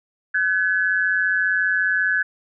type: tone pair together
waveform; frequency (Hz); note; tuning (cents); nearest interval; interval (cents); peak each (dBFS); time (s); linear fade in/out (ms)
sine; 1513 / 1698.3; F#6 / G#6; +38 / +38; major second; 200; -20; 0.34-2.23; 10
effects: none